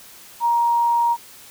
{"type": "tone", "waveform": "sine", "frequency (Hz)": 941, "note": "A#5", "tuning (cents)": 16, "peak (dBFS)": -15, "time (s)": [0.4, 1.17], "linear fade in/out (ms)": 50, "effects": ["white hiss -44 dBFS RMS until 1.5 s"]}